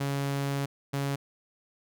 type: tone pair in turn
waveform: sawtooth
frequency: 139.6 / 139.6 Hz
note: C#3 / C#3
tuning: +13 / +13 cents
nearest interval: unison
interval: 0 cents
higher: neither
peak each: -24 dBFS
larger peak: neither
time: 0-0.66 / 0.93-1.16 s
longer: first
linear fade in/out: 10 ms
effects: none